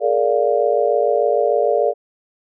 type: chord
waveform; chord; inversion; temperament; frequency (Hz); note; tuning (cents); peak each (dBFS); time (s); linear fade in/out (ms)
sine; Bb dominant seventh; third; just; 419.5 / 466.2 / 582.7 / 699.2; Ab4 / Bb4 / D5 / F5; +17 / 0 / -14 / +2; -20 / -19 / -18 / -21; 0-1.94; 50
effects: none